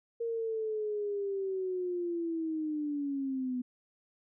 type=linear sweep; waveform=sine; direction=down; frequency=466.2 to 246.9 Hz; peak=-31 dBFS; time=0.2-3.62 s; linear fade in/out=10 ms; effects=none